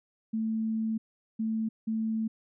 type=tone bursts at uneven times; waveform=sine; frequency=221.5 Hz; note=A3; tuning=12 cents sharp; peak=-27 dBFS; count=3; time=0.33-0.98 / 1.39-1.69 / 1.87-2.28 s; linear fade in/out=10 ms; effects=none